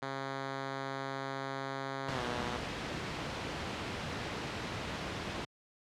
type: tone with pitch glide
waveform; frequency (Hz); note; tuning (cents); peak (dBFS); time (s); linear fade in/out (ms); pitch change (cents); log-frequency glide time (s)
5% pulse; 135.7 to 121.6; C#3 to B2; -36 to -26; -25; 0.02-2.57; 5; -190; 2.11-2.22
type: noise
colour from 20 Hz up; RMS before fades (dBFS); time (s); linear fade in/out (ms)
pink; -37; 2.08-5.45; 5
effects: high-pass 80 Hz 12 dB/octave + low-pass 4000 Hz 12 dB/octave